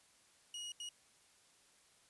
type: tone bursts at uneven times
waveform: sawtooth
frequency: 2892 Hz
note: F#7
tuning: 40 cents flat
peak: -40 dBFS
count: 2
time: 0.54-0.72 / 0.8-0.89 s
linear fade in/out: 2 ms
effects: white hiss -68 dBFS RMS until 2.09 s + resampled to 24000 Hz